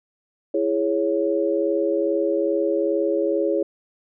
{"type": "chord", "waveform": "sine", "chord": "C# minor", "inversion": "first", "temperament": "equal with one note detuned", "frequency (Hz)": [332.9, 415.3, 554.4], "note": ["E4", "G#4", "C#5"], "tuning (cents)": [17, 0, 0], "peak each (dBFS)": -23, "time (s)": [0.54, 3.63], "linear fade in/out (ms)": 5, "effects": []}